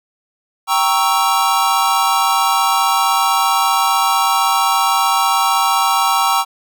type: chord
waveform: square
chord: G diminished seventh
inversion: none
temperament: equal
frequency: 784 / 932.3 / 1108.7 / 1318.5 Hz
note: G5 / Bb5 / Db6 / Fb6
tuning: 0 / 0 / 0 / 0 cents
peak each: -19 dBFS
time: 0.67-6.45 s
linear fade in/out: 50 ms
effects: none

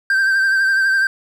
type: tone with vibrato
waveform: triangle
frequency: 1568 Hz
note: G6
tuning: in tune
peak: -11 dBFS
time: 0.1-1.07 s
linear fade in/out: 2 ms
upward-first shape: triangle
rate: 12 Hz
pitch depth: 42 cents each way
effects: none

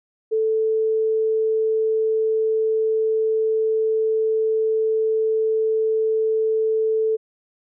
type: tone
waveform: sine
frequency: 440 Hz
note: A4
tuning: in tune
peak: -17 dBFS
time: 0.31-7.17 s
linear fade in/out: 20 ms
effects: none

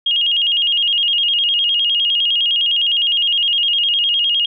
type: tone with vibrato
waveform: sine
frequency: 3048 Hz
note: G7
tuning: 49 cents flat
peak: -13 dBFS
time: 0.06-4.46 s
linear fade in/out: 5 ms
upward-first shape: square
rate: 9.8 Hz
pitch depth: 110 cents each way
effects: none

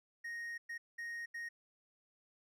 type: tone bursts at uneven times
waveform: triangle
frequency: 1866 Hz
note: A#6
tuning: 1 cent sharp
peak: -39 dBFS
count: 4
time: 0.24-0.58 / 0.69-0.78 / 0.98-1.26 / 1.34-1.49 s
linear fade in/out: 10 ms
effects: none

